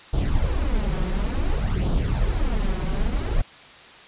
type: noise with flanger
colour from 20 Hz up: brown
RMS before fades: -22 dBFS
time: 0.13-3.42 s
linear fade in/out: 10 ms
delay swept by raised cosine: 0.23 to 5.43 ms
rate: 0.56 Hz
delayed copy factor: +0.7
effects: white hiss -45 dBFS RMS until 4.07 s + resampled to 8000 Hz